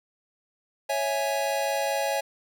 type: chord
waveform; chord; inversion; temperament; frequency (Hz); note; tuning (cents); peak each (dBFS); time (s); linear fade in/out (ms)
square; C# minor; none; equal; 554.4 / 659.3 / 830.6; C#5 / E5 / G#5; 0 / 0 / 0; -29 / -31 / -30; 0.89-2.21; 10
effects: none